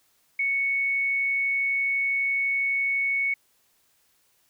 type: tone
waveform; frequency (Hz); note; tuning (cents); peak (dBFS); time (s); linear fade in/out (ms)
sine; 2217; C#7; 0; -22; 0.39-3.34; 5
effects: white hiss -66 dBFS RMS until 4.49 s